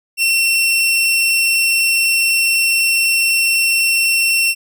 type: tone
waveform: sawtooth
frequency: 2712 Hz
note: E7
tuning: 49 cents sharp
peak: -9 dBFS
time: 0.17-4.55 s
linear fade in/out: 50 ms
effects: none